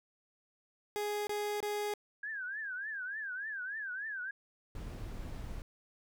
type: tone bursts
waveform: 30% pulse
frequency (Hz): 415.3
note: G#4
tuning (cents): 0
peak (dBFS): -31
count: 3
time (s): 0.96-1.938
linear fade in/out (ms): 0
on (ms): 310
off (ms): 24
type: tone with vibrato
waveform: sine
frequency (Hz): 1613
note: G6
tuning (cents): +49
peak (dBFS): -37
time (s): 2.23-4.31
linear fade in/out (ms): 5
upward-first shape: triangle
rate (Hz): 3.4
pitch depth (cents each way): 200
type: noise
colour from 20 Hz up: brown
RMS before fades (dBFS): -42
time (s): 4.75-5.62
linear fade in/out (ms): 2
effects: none